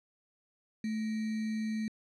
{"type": "tone with sample-and-hold", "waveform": "sine", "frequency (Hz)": 218.3, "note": "A3", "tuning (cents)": -13, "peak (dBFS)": -31, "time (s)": [0.84, 1.88], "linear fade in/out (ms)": 2, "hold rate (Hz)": 2100, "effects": ["low-pass 6000 Hz 12 dB/octave"]}